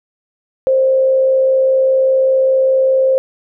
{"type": "tone with frequency modulation", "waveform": "sine", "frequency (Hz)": 527, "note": "C5", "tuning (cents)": 12, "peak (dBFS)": -9, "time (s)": [0.67, 3.18], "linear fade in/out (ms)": 0, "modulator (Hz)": 65, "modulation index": 0.24, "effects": []}